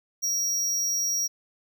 square tone with amplitude modulation, 5670 Hz, F8, 25 cents sharp, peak -23 dBFS, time 0.22-1.28 s, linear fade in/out 20 ms, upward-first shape sine, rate 240 Hz, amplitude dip 30%, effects none

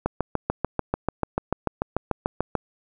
click train, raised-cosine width 1 ms, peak -8 dBFS, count 18, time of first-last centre 0.06-2.553 s, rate 6.82 Hz, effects none

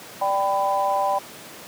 sine chord, G major, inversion second, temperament equal with one note detuned, 587.3 / 784 / 999.2 Hz, D5 / G5 / B5, 0 / 0 / +20 cents, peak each -25 / -22 / -24 dBFS, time 0.21-1.19 s, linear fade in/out 10 ms, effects pink hiss -40 dBFS RMS until 1.67 s + high-pass 200 Hz 12 dB/octave

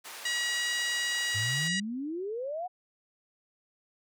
pink band-pass noise, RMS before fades -44 dBFS, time 0.04-1.69 s, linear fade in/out 20 ms, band 820 to 16000 Hz, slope 12 dB/octave
harmonic tone, 960 Hz, B5, 49 cents flat, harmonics 2 / 3 / 4 / 5 / 6 / 7 / 8 / 9, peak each -31 / -35 / -37 / -39 / -41 / -42 / -43 / -44 dBFS, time 0.25-1.8 s, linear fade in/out 5 ms
sine exponential sweep, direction up, 100 to 752 Hz, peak -32 dBFS, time 1.34-2.68 s, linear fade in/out 20 ms
effects none

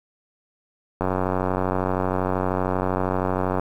click train, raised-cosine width 1 ms, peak -9 dBFS, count 241, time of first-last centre 1.01-3.596 s, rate 92.8 Hz, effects 8-bit

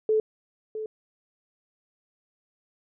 sine tone with echo, 434.5 Hz, A4, 22 cents flat, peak -19 dBFS, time 0.09-0.2 s, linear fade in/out 2 ms, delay 660 ms, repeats 1, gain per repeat -11 dB, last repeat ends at 0.86 s, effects none

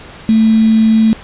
sine tone with quantisation, 221.3 Hz, A3, 10 cents sharp, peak -6 dBFS, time 0.29-1.13 s, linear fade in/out 0 ms, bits 4, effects pink hiss -34 dBFS RMS until 1.23 s + resampled to 8000 Hz

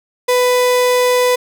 35% pulse tone, 497.2 Hz, B4, 12 cents sharp, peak -9 dBFS, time 0.28-1.36 s, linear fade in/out 10 ms, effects none

